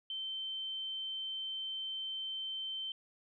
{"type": "tone", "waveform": "sine", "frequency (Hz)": 3100, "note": "G7", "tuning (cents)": -20, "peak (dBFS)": -37, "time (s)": [0.1, 2.92], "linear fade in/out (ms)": 2, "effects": []}